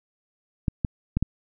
clicks, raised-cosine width 5 ms, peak -10 dBFS, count 4, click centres 0.682 / 0.848 / 1.17 / 1.226 s, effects none

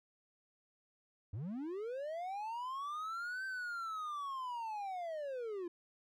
triangle linear two-way sweep, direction up then down, 86.9 to 1561 to 335.1 Hz, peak -37 dBFS, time 1.33-5.68 s, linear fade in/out 5 ms, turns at 3.45 s, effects none

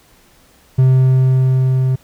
triangle tone with level ramp, 130.2 Hz, C3, 8 cents flat, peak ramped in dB -5 to -10 dBFS, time 0.78-1.96 s, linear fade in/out 10 ms, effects pink hiss -50 dBFS RMS until 2.03 s

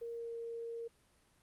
sine tone with pitch glide, 466.2 to 463.2 Hz, A#4 to A#4, 0 to -11 cents, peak -40 dBFS, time 0.01-0.88 s, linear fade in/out 10 ms, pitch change -11 cents, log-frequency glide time 0.15-0.34 s, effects pink hiss -70 dBFS RMS until 1.42 s + Opus 32 kbps

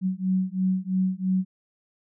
sine beating tone pair, 185.5 / 188.5 Hz, F#3 / F#3, +5 / +32 cents, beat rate 3 Hz, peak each -25 dBFS, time 0.01-1.45 s, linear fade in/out 50 ms, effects none

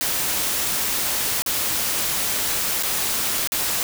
white noise with dropouts, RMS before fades -23 dBFS, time 0.01-3.83 s, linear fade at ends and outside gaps 0 ms, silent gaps 1.421-1.462 / 2.826-2.833 / 3.474-3.52 s, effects none

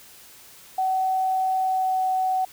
sine tone with pitch glide, 755 to 750.7 Hz, F#5 to F#5, +35 to +25 cents, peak -20 dBFS, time 0.78-2.45 s, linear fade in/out 5 ms, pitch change -10 cents, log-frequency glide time 1.59-2.01 s, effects white hiss -48 dBFS RMS until 2.52 s

